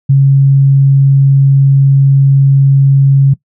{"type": "tone", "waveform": "sine", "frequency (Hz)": 137.3, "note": "C#3", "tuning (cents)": -16, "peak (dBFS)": -3, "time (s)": [0.09, 3.34], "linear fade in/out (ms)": 10, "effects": ["noise-tail reverb RT60 0.1 s tail -19 dB re dry"]}